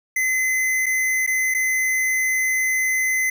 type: tone with dropouts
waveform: square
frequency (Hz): 2042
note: C7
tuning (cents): -43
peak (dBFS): -19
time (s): 0.16-3.3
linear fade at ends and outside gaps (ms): 5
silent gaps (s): 0.86-0.864 / 1.265-1.274 / 1.541-1.546
effects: none